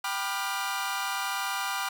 sawtooth tone cluster, 783 / 986 / 1195 / 1415 Hz, G5 / B5 / D6 / F6, -2 / -3 / +30 / +22 cents, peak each -31 dBFS, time 0.04-1.89 s, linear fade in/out 5 ms, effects none

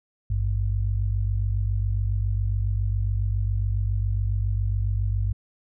sine tone pair together, 52.74 / 100 Hz, G#1 / G2, +27 / +35 cents, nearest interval major seventh, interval 1108 cents, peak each -24 dBFS, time 0.3-5.33 s, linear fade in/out 5 ms, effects none

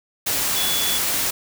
sine tone in noise, 3422 Hz, A7, 49 cents flat, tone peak -24 dBFS, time 0.56-0.98 s, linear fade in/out 10 ms, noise white, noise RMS -22 dBFS, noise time 0.26-1.31 s, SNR -5 dB, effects none

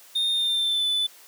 triangle tone with pitch glide, 3657 to 3498 Hz, A#7 to A7, -34 to -11 cents, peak -20 dBFS, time 0.15-1.07 s, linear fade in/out 10 ms, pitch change -77 cents, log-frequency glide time 0.32-0.87 s, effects white hiss -50 dBFS RMS until 1.27 s + high-pass 400 Hz 12 dB/octave

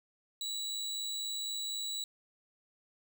30% pulse tone with amplitude modulation, 3919 Hz, B7, 14 cents flat, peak -31 dBFS, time 0.41-2.04 s, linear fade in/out 2 ms, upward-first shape sine, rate 104 Hz, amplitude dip 40%, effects none

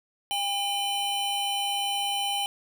square tone pair together, 803 / 3032 Hz, G5 / F#7, +41 / +42 cents, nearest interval octave + major seventh, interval 2301 cents, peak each -30 / -29 dBFS, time 0.31-2.46 s, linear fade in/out 0 ms, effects none

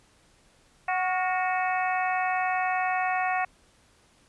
harmonic tone with a mistuned harmonic, 370 Hz, F#4, in tune, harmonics 2 / 3 / 4 / 5 / 6 / 7, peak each -26 / -33 / -35 / -32 / -36 / -36 dBFS, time 0.88-3.45 s, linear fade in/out 5 ms, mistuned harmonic 4, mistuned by -53 cents, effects pink hiss -61 dBFS RMS until 4.28 s + resampled to 24000 Hz

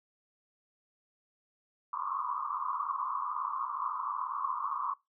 pink band-pass noise, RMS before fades -35 dBFS, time 1.93-4.94 s, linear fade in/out 5 ms, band 1000 to 1200 Hz, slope 96 dB/octave, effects noise-tail reverb RT60 0.2 s tail -21 dB re dry

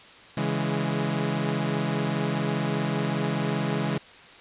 sawtooth chord, C# minor, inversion none, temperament equal with one note detuned, 139.8 / 164.81 / 207.7 Hz, C#3 / E3 / G#3, +15 / 0 / 0 cents, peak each -25 dBFS, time 0.37-3.98 s, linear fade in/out 5 ms, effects white hiss -48 dBFS RMS until 4.4 s + resampled to 8000 Hz

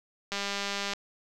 click train, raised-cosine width 0.2 ms, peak -15 dBFS, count 124, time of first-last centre 0.32-0.935 s, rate 200 Hz, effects none

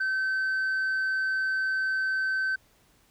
sine tone, 1539 Hz, G6, 32 cents flat, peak -22 dBFS, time 0-2.56 s, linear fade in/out 10 ms, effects tanh soft clip ceiling -24 dBFS + pink hiss -63 dBFS RMS until 3.1 s

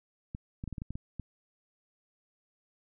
clicks, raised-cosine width 5 ms, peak -25 dBFS, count 9, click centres 0.349 / 0.639 / 0.677 / 0.727 / 0.782 / 0.819 / 0.906 / 0.955 / 1.197 s, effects none

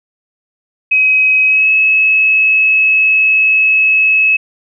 sine tone with pitch glide, 2538 to 2581 Hz, D#7 to E7, +34 to -37 cents, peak -7 dBFS, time 0.91-4.37 s, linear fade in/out 10 ms, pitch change +29 cents, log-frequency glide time 1.46-1.69 s, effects none

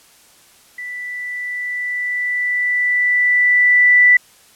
sine tone with level ramp, 1975.5 Hz, B6, in tune, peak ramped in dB -26 to -6 dBFS, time 0.78-4.17 s, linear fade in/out 5 ms, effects white hiss -49 dBFS RMS until 4.55 s + low-pass 12000 Hz 12 dB/octave

